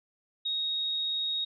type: tone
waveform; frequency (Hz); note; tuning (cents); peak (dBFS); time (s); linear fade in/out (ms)
sine; 3757; A#7; +13; -28; 0.45-1.45; 10
effects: none